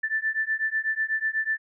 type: beating tone pair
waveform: sine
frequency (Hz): 1760 / 1768.1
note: A6 / A6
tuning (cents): 0 / +8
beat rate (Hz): 8.1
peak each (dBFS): -27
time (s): 0.03-1.58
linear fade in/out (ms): 10
effects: none